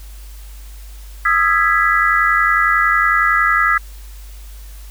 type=chord; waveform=sine; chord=E major seventh; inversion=third; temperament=equal with one note detuned; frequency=1244.5 / 1335.4 / 1661.2 / 1975.5 Hz; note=D#6 / E6 / G#6 / B6; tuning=0 / +22 / 0 / 0 cents; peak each=-17 dBFS; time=1.25-3.78 s; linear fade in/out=5 ms; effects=added 50 Hz sine -32 dBFS peak until 4.9 s + white hiss -45 dBFS RMS until 4.9 s